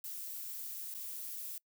violet noise with dropouts, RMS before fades -43 dBFS, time 0.04-1.58 s, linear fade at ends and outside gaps 2 ms, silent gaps 0.941-0.947 s, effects noise-tail reverb RT60 0.1 s tail -25 dB re dry

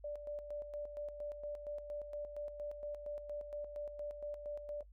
sine tone with tremolo, 587.3 Hz, D5, in tune, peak -39 dBFS, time 0.04-4.83 s, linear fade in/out 5 ms, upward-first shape square, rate 4.3 Hz, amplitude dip 55%, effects noise-tail reverb RT60 0.1 s tail -19 dB re dry + added 50 Hz sine -56 dBFS peak until 4.92 s

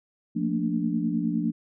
sine chord, Bb major seventh, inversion second, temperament equal with one note detuned, 174.61 / 223.3 / 233.1 / 293.7 Hz, F3 / A3 / Bb3 / D4, 0 / +26 / 0 / 0 cents, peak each -29 dBFS, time 0.35-1.52 s, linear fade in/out 20 ms, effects none

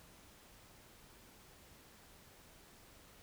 silence, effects pink hiss -61 dBFS RMS until 3.22 s

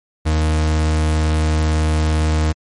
40% pulse tone, 77.78 Hz, D#2, in tune, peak -13 dBFS, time 0.25-2.53 s, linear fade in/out 20 ms, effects MP3 48 kbps

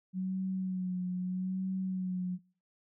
sine tone with vibrato, 185 Hz, F#3, in tune, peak -31 dBFS, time 0.13-2.39 s, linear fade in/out 50 ms, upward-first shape sine, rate 0.79 Hz, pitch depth 36 cents each way, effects noise-tail reverb RT60 0.5 s tail -25 dB re dry

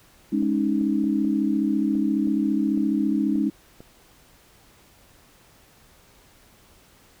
sine chord, Ab suspended fourth, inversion none, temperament just, 207.7 / 276.9 / 311.5 Hz, Ab3 / Db4 / Eb4, 0 / -2 / +2 cents, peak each -24 dBFS, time 0.32-3.5 s, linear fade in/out 10 ms
clicks, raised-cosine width 2 ms, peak -29 dBFS, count 9, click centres 0.425 / 0.813 / 1.041 / 1.249 / 1.953 / 2.273 / 2.776 / 3.356 / 3.805 s
effects pink hiss -55 dBFS RMS until 7.2 s

